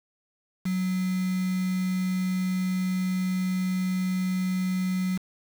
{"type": "tone with quantisation", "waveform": "sine", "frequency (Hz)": 185, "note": "F#3", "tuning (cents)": 0, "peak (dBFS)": -24, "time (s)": [0.65, 5.18], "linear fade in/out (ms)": 10, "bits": 6, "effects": []}